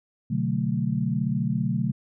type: chord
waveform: sine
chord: B minor seventh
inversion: none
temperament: equal with one note detuned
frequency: 126.21 / 146.83 / 185 / 220 Hz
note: B2 / D3 / F#3 / A3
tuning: +38 / 0 / 0 / 0 cents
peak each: -28 dBFS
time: 0.3-1.92 s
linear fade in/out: 10 ms
effects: none